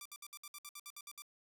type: tone bursts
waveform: 5% pulse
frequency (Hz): 1174.7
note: D6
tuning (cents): 0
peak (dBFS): -35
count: 12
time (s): 0.01-1.221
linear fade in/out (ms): 2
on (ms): 45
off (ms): 61
effects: none